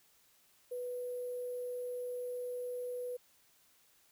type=tone with sample-and-hold; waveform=sine; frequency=493.9 Hz; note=B4; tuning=in tune; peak=-37 dBFS; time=0.71-3.17 s; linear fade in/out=10 ms; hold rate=11025 Hz; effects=white hiss -68 dBFS RMS until 4.11 s